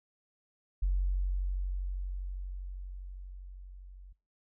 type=tone with level ramp; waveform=sine; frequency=46.25 Hz; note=F#1; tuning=in tune; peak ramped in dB=-24 to -47 dBFS; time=0.82-4.13 s; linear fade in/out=10 ms; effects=noise-tail reverb RT60 0.3 s tail -24 dB re dry + tanh soft clip ceiling -20 dBFS